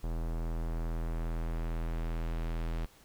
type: tone with low-pass filter sweep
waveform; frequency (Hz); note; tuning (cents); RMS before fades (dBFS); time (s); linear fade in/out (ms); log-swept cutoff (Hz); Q
square; 41.2; E1; 0; -34; 0.03-2.86; 10; 980 to 4000; 0.72
effects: pink hiss -60 dBFS RMS until 3.04 s